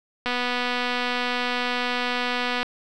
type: click train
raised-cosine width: 0.3 ms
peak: -10 dBFS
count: 584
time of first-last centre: 0.26-2.63 s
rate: 246 Hz
effects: none